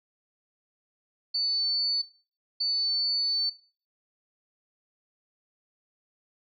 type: tone bursts at uneven times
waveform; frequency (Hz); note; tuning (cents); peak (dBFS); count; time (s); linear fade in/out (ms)
sine; 4499; C#8; +25; -24; 2; 1.34-2.02 / 2.6-3.5; 10
effects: noise-tail reverb RT60 0.4 s tail -18 dB re dry